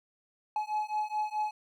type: beating tone pair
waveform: triangle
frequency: 848 / 852.7 Hz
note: G#5 / G#5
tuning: +36 / +45 cents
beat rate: 4.7 Hz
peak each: -31 dBFS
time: 0.56-1.51 s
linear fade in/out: 2 ms
effects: none